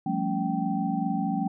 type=tone cluster; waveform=sine; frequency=175.4 / 198.2 / 223.1 / 277.8 / 776 Hz; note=F3 / G3 / A3 / C#4 / G5; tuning=+8 / +19 / +24 / +4 / -18 cents; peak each=-31 dBFS; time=0.06-1.48 s; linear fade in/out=5 ms; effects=none